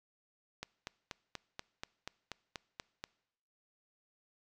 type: click train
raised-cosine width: 0.2 ms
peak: -23 dBFS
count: 11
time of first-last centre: 0.63-3.04 s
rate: 4.15 Hz
effects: noise-tail reverb RT60 0.8 s tail -23 dB re dry

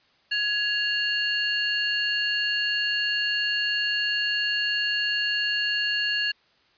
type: tone cluster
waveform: sine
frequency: 1673 / 2795 / 4350 Hz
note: G#6 / F7 / C#8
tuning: +12 / +1 / -33 cents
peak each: -27 / -26 / -29 dBFS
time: 0.31-6.32 s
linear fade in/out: 10 ms
effects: white hiss -62 dBFS RMS until 6.77 s + resampled to 11025 Hz

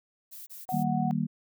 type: noise bursts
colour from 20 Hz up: violet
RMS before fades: -44 dBFS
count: 3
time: 0.31-0.84 s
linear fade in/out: 20 ms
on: 160 ms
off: 25 ms
type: tone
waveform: sine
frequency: 740 Hz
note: F#5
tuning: in tune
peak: -30 dBFS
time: 0.69-1.11 s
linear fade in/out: 0 ms
type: chord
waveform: sine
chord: Eb major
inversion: none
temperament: just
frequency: 155.56 / 194.45 / 233.3 Hz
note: Eb3 / G3 / Bb3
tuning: 0 / -14 / +2 cents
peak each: -30 dBFS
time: 0.72-1.27 s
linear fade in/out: 20 ms
effects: none

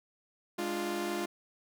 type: chord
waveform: sawtooth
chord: D diminished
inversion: second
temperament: equal with one note detuned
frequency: 207.7 / 297.1 / 349.2 Hz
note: Ab3 / D4 / F4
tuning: 0 / +20 / 0 cents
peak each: -35 / -36 / -30 dBFS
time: 0.58-1.26 s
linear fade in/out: 10 ms
effects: none

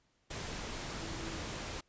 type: tone in noise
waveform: sine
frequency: 329.6 Hz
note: E4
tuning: in tune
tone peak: -46 dBFS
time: 1-1.39 s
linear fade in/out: 10 ms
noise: pink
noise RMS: -41 dBFS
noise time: 0.3-1.81 s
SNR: -8 dB
effects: pink hiss -74 dBFS RMS until 1.88 s + resampled to 16000 Hz

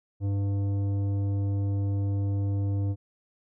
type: tone with tanh clipping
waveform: sine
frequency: 99.6 Hz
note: G2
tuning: 28 cents sharp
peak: -26 dBFS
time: 0.2-2.96 s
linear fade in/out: 50 ms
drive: 11 dB
effects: none

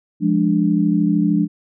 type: chord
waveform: sine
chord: D diminished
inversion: first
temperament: equal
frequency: 174.61 / 207.7 / 293.7 Hz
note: F3 / Ab3 / D4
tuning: 0 / 0 / 0 cents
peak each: -18 dBFS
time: 0.2-1.48 s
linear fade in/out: 50 ms
effects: none

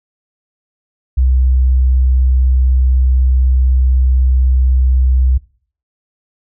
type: tone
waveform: sine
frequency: 64 Hz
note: C2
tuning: 38 cents flat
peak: -8 dBFS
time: 1.17-5.38 s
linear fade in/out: 10 ms
effects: noise-tail reverb RT60 0.5 s tail -22 dB re dry

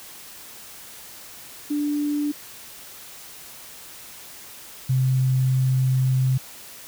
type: tone pair in turn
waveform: sine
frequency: 293.4 / 130.17 Hz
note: D4 / C3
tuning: -2 / -9 cents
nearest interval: octave + major second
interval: 1407 cents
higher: first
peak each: -21 / -17 dBFS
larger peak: second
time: 1.7-2.32 / 4.89-6.38 s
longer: second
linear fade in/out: 10 ms
effects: white hiss -42 dBFS RMS until 6.87 s

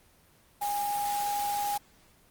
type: tone in noise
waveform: sine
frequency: 818 Hz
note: G#5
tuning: 26 cents flat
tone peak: -28 dBFS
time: 0.61-1.78 s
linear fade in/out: 10 ms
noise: white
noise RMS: -38 dBFS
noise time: 0.61-1.78 s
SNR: +7 dB
effects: pink hiss -61 dBFS RMS until 2.3 s + Opus 24 kbps

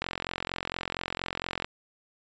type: click train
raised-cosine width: 0.3 ms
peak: -14 dBFS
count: 73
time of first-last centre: 0.02-1.645 s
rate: 44.3 Hz
effects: resampled to 16000 Hz

